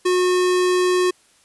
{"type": "tone", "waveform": "square", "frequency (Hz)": 363.2, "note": "F#4", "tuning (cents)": -32, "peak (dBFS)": -16, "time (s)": [0.05, 1.11], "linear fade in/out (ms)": 10, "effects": ["white hiss -56 dBFS RMS until 1.44 s", "resampled to 24000 Hz"]}